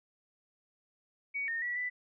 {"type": "tone with pitch steps", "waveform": "sine", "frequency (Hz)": [2250, 1836, 1942, 1985], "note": ["C#7", "A#6", "B6", "B6"], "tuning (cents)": [25, -27, -30, 8], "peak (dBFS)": -32, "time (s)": [1.34, 1.9], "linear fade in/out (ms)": 20, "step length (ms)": 140, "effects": []}